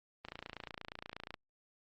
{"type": "click train", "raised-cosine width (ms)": 0.3, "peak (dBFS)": -27, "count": 32, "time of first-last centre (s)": [0.25, 1.342], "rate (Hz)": 28.4, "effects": ["Opus 32 kbps"]}